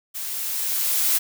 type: noise with level ramp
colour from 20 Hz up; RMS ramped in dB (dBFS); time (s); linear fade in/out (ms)
blue; -31 to -19; 0.14-1.19; 20
effects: none